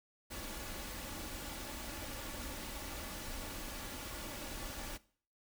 pink noise with comb filter, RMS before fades -44 dBFS, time 0.3-4.98 s, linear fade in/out 20 ms, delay 3.5 ms, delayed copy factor +0.5, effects noise-tail reverb RT60 0.5 s tail -20 dB re dry

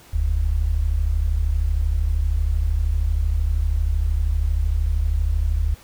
sine tone pair together, 42.04 / 74.9 Hz, E1 / D2, +35 / +35 cents, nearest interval minor seventh, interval 1000 cents, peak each -20 / -20 dBFS, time 0.13-5.75 s, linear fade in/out 10 ms, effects pink hiss -48 dBFS RMS until 5.83 s

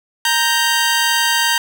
15% pulse tone pair together, 932.3 / 1568 Hz, A#5 / G6, 0 / 0 cents, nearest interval major sixth, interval 900 cents, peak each -10 dBFS, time 0.25-1.58 s, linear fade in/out 2 ms, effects none

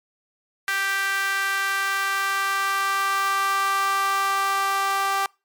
sawtooth tone with high-pass filter sweep, 392 Hz, G4, in tune, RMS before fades -23 dBFS, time 0.68-5.26 s, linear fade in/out 0 ms, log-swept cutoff 1600 to 980 Hz, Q 3.5, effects noise-tail reverb RT60 0.3 s tail -26 dB re dry + MP3 96 kbps

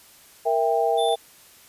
sine chord, E diminished, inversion second, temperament equal with one note detuned, 466.2 / 659.3 / 792.6 Hz, Bb4 / E5 / G5, 0 / 0 / +19 cents, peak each -23 dBFS, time 0.45-1.16 s, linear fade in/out 20 ms
square tone, 3533 Hz, A7, 6 cents sharp, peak -30 dBFS, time 0.97-1.16 s, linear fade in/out 20 ms
clicks, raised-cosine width 0.2 ms, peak -30 dBFS, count 2, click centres 1.086 / 1.127 s
effects white hiss -51 dBFS RMS until 1.68 s + resampled to 32000 Hz

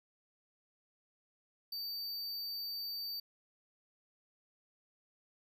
square tone, 4612 Hz, D8, 32 cents flat, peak -39 dBFS, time 1.72-3.2 s, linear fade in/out 5 ms, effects none

